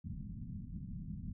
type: low-pass noise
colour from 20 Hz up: white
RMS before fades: -44 dBFS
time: 0.04-1.33 s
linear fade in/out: 10 ms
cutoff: 220 Hz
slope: 48 dB/octave
effects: none